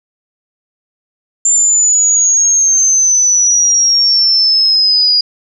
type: exponential sweep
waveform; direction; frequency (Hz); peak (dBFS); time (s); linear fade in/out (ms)
sine; down; 7270 to 4867; -7; 1.45-5.21; 5
effects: none